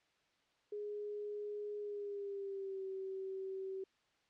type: tone with pitch glide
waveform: sine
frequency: 415.3 to 383 Hz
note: G#4 to G4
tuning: 0 to -40 cents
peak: -40 dBFS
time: 0.72-3.84 s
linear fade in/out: 5 ms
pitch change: -140 cents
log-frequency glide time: 1.79-2.84 s
effects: white hiss -75 dBFS RMS until 4.29 s + low-pass 4000 Hz 12 dB/octave